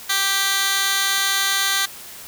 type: tone with high-pass filter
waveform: 15% pulse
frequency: 392 Hz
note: G4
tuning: in tune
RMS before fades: -20 dBFS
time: 0.09-1.86 s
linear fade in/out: 10 ms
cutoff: 2300 Hz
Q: 1.1
effects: white hiss -38 dBFS RMS until 2.27 s